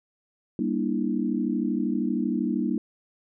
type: chord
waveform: sine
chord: E half-diminished seventh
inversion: first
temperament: just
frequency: 197.78 / 237.3 / 296.7 / 329.6 Hz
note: G3 / Bb3 / D4 / E4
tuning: +16 / +31 / +18 / 0 cents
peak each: -29 / -27 / -29 / -31 dBFS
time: 0.59-2.78 s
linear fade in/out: 2 ms
effects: none